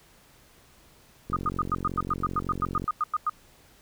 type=click train; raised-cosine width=3 ms; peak=-21 dBFS; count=71; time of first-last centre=1.3-2.842 s; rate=45.4 Hz
type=tone bursts; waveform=sine; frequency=1233 Hz; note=D#6; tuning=16 cents flat; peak=-22 dBFS; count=16; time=1.33-3.296 s; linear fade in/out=2 ms; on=31 ms; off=98 ms
effects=pink hiss -57 dBFS RMS until 3.81 s